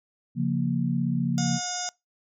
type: chord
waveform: sine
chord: Bb minor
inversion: first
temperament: equal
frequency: 138.59 / 174.61 / 233.1 Hz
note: Db3 / F3 / Bb3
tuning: 0 / 0 / 0 cents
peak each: -27 dBFS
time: 0.35-1.6 s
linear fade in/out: 50 ms
type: harmonic tone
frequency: 719 Hz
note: F#5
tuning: 50 cents flat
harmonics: 1 / 2 / 3 / 4 / 5 / 7 / 8 / 9 / 10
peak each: -35 / -39 / -46 / -46 / -40 / -36 / -37 / -35 / -38 dBFS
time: 1.38-1.89 s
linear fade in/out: 0 ms
effects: noise-tail reverb RT60 0.2 s tail -24 dB re dry